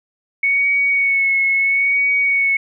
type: tone with vibrato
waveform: sine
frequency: 2217 Hz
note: C#7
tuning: in tune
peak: -13 dBFS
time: 0.43-2.57 s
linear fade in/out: 5 ms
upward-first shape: sine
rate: 0.75 Hz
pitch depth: 27 cents each way
effects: none